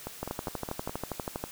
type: two click trains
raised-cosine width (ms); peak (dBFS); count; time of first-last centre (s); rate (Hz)
1; -18 / -21; 16 / 5; 0.23-1.44 / 0.07-0.895; 12.4 / 4.85
effects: white hiss -46 dBFS RMS until 1.51 s